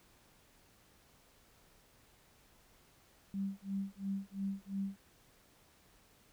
sine tone with tremolo, 196 Hz, G3, in tune, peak -33 dBFS, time 3.34-4.99 s, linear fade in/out 0 ms, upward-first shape sine, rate 2.9 Hz, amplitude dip 100%, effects pink hiss -66 dBFS RMS until 6.32 s

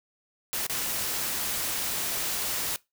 white noise with dropouts, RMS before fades -30 dBFS, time 0.53-2.76 s, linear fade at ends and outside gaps 0 ms, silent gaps 0.666-0.697 s, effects noise-tail reverb RT60 0.2 s tail -21 dB re dry

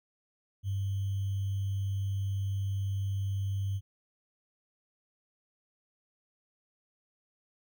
sine tone with sample-and-hold, 98 Hz, G2, in tune, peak -29 dBFS, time 0.63-3.81 s, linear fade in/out 50 ms, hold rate 3150 Hz, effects none

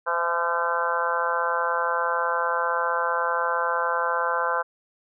harmonic tone with a mistuned harmonic, 170.7 Hz, F3, 39 cents flat, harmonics 3 / 4 / 5 / 6 / 7 / 8 / 9, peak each -29 / -33 / -31 / -27 / -32 / -29 / -29 dBFS, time 0.06-4.63 s, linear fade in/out 20 ms, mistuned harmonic 4, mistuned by -36 cents, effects none

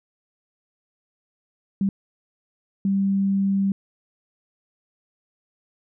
sine tone bursts at uneven times, 196 Hz, G3, in tune, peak -18 dBFS, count 2, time 1.81-1.89 / 2.85-3.72 s, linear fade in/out 2 ms, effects none

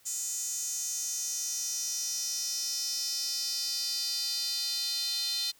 square tone with high-pass filter sweep, 277.2 Hz, C#4, in tune, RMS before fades -33 dBFS, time 0.05-5.52 s, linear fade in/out 20 ms, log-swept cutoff 7000 to 4100 Hz, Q 5.7, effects white hiss -62 dBFS RMS until 5.59 s

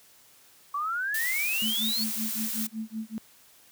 sine exponential sweep, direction up, 1123 to 4484 Hz, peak -27 dBFS, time 0.74-2.04 s, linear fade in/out 5 ms
blue noise, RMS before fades -32 dBFS, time 1.14-2.67 s, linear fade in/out 5 ms
sine tone with tremolo, 220.3 Hz, A3, 2 cents sharp, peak -29 dBFS, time 1.62-3.18 s, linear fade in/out 0 ms, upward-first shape sine, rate 5.3 Hz, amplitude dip 100%
effects white hiss -57 dBFS RMS until 3.71 s + high-pass 60 Hz 12 dB/octave

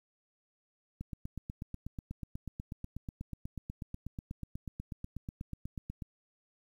click train, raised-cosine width 5 ms, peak -27 dBFS, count 42, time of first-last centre 1.01-6.022 s, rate 8.18 Hz, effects 10-bit

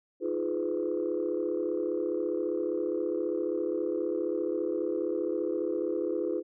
sine chord, F half-diminished seventh, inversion third, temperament just, 314.3 / 349.2 / 419.1 / 502.9 Hz, Eb4 / F4 / Ab4 / Cb5, +18 / 0 / +16 / +31 cents, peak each -34 / -31 / -33 / -33 dBFS, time 0.2-6.43 s, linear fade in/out 50 ms, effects tanh soft clip ceiling -20 dBFS

